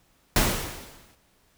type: noise with exponential decay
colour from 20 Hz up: pink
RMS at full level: -19 dBFS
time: 0.36-1.15 s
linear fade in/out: 2 ms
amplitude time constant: 170 ms
effects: pink hiss -64 dBFS RMS until 1.57 s